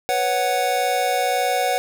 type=chord; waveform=square; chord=B suspended second; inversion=none; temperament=just; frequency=493.9 / 555.6 / 740.8 Hz; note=B4 / C#5 / F#5; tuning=0 / +4 / +2 cents; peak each=-26 / -26 / -21 dBFS; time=0.09-1.78 s; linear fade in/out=0 ms; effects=none